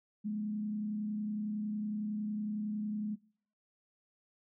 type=tone with frequency modulation; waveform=sine; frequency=210.9 Hz; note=G#3; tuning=27 cents sharp; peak=-33 dBFS; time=0.24-3.16 s; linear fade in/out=20 ms; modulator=30.9 Hz; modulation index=0.35; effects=noise-tail reverb RT60 0.6 s tail -24 dB re dry